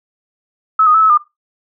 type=tone with pitch steps; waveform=sine; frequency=1295 / 1239 / 1307 / 1293 / 1207 Hz; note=E6 / D#6 / E6 / E6 / D6; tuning=-31 / -8 / -15 / -34 / +47 cents; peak=-7 dBFS; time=0.79-1.175 s; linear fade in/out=5 ms; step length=77 ms; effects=noise-tail reverb RT60 0.2 s tail -17 dB re dry